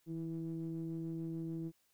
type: ring-modulated tone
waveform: triangle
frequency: 82.8 Hz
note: E2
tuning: 8 cents sharp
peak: -33 dBFS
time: 0.06-1.72 s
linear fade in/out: 50 ms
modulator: 245 Hz
effects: white hiss -75 dBFS RMS until 1.93 s